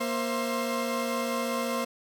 30% pulse tone cluster, 235.8 / 528 / 673 / 1061 Hz, A#3 / C5 / E5 / C6, +20 / +16 / +36 / +24 cents, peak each -29 / -29 / -33 / -35 dBFS, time 0-1.85 s, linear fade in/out 10 ms, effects none

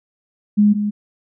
sine tone pair in turn, 207.7 / 207.7 Hz, G#3 / G#3, 0 / 0 cents, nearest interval unison, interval 0 cents, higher neither, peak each -9 / -17 dBFS, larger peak first, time 0.57-0.74 / 0.74-0.91 s, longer neither, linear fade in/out 20 ms, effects none

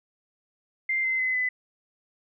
sine tone with pitch steps, 2093 / 2064 / 2036 / 2008 Hz, C7 / C7 / C7 / B6, 0 / -24 / -48 / +28 cents, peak -23 dBFS, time 0.89-1.49 s, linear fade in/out 5 ms, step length 150 ms, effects none

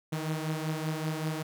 sawtooth beating tone pair, 155.56 / 160.76 Hz, D#3 / E3, 0 / -43 cents, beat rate 5.2 Hz, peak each -28 / -32 dBFS, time 0.12-1.43 s, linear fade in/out 10 ms, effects none

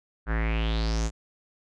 square tone with low-pass filter sweep, 55.3 Hz, A1, 9 cents sharp, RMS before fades -26 dBFS, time 0.26-1.11 s, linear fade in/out 50 ms, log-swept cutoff 1500 to 7400 Hz, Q 4.9, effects none

